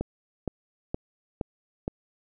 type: click train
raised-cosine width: 2 ms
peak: -15 dBFS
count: 5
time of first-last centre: 0.01-1.879 s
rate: 2.14 Hz
effects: none